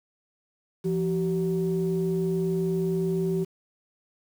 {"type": "tone pair together", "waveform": "sine", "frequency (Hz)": [170.21, 382.1], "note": ["F3", "G4"], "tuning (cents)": [-44, -44], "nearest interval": "octave + major second", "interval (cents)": 1400, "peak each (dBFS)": -25, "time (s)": [0.84, 3.45], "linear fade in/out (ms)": 20, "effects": ["tanh soft clip ceiling -17 dBFS", "8-bit"]}